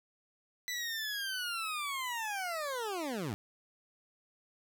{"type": "linear sweep", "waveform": "20% pulse", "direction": "down", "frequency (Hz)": [1995, 91.6], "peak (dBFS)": -30, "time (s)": [0.68, 3.34], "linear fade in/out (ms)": 0, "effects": []}